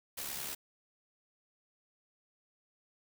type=noise with amplitude modulation; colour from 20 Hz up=white; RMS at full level=-38 dBFS; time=0.17-0.55 s; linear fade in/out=10 ms; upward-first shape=sine; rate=70.1 Hz; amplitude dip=50%; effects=none